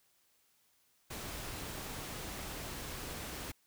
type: noise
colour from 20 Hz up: pink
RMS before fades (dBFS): -43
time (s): 1.1-3.52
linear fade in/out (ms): 10
effects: white hiss -72 dBFS RMS until 3.66 s